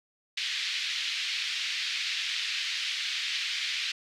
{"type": "band-pass noise", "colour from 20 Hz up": "white", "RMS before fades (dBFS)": -32, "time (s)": [0.37, 3.92], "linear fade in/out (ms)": 5, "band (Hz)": [2000, 4300], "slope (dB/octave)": 24, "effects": []}